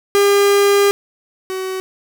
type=tone pair in turn; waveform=45% pulse; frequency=402.7 / 376.6 Hz; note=G4 / F#4; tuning=+47 / +31 cents; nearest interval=minor second; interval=116 cents; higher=first; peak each=-10 / -21 dBFS; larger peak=first; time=0.15-0.91 / 1.5-1.8 s; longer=first; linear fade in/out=0 ms; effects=none